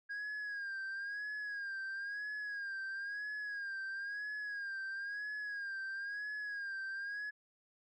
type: tone with vibrato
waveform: sine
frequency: 1630 Hz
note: G#6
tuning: 33 cents flat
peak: -36 dBFS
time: 0.09-7.31 s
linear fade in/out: 20 ms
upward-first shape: sine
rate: 1 Hz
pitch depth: 71 cents each way
effects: tanh soft clip ceiling -38 dBFS